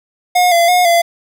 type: tone with vibrato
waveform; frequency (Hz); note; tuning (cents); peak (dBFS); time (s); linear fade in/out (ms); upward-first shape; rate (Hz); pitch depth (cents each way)
square; 701; F5; +6; -9; 0.35-1.02; 10; square; 3; 46
effects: none